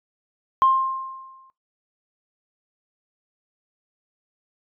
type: tone with exponential decay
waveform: sine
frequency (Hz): 1058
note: C6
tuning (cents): +19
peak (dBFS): -11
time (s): 0.62-1.5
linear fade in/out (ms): 0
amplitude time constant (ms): 190
effects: noise-tail reverb RT60 0.2 s tail -19 dB re dry + tanh soft clip ceiling -7 dBFS